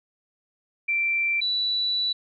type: tone pair in turn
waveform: sine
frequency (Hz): 2349 / 3951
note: D7 / B7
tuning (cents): 0 / 0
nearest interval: major sixth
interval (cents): 900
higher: second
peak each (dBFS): -21 / -22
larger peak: first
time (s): 0.88-1.41 / 1.41-2.13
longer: second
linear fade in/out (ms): 10
effects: none